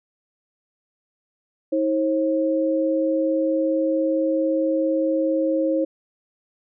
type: tone pair together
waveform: sine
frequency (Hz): 319 / 536.5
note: D#4 / C5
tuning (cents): +43 / +43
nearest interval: major sixth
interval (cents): 900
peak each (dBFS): -21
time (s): 1.72-5.85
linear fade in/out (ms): 10
effects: none